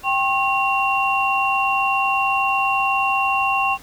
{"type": "tone cluster", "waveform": "sine", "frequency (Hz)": [783, 1079, 2754], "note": ["G5", "C#6", "F7"], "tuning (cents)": [-2, -47, -25], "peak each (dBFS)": -21, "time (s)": [0.03, 3.78], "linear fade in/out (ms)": 50, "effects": ["pink hiss -45 dBFS RMS until 3.82 s"]}